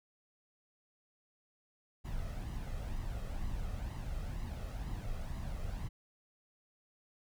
brown noise with flanger, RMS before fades -39 dBFS, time 2.04-5.89 s, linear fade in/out 20 ms, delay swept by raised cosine 1 to 1.59 ms, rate 2.1 Hz, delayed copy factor +0.55, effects none

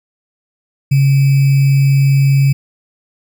sine tone with sample-and-hold, 137.5 Hz, C#3, 14 cents flat, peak -7 dBFS, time 0.91-2.53 s, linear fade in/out 10 ms, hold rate 2450 Hz, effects none

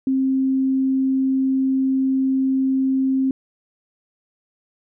sine tone, 265.2 Hz, C4, 23 cents sharp, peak -16 dBFS, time 0.07-3.31 s, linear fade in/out 2 ms, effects none

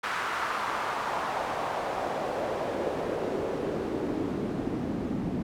pink noise with band-pass filter sweep, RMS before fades -31 dBFS, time 0.03-5.43 s, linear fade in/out 10 ms, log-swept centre 1400 to 210 Hz, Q 1.9, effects none

